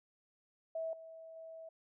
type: tone with level steps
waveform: sine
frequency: 650 Hz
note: E5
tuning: 24 cents flat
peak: -36 / -49 / -47 dBFS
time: 0.75-1.69 s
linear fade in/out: 5 ms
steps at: 0.93 / 1.36 s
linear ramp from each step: 2 ms
effects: none